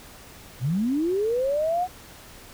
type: linear sweep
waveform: sine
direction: up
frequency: 110 to 746 Hz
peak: -21 dBFS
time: 0.6-1.88 s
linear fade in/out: 50 ms
effects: pink hiss -46 dBFS RMS until 2.53 s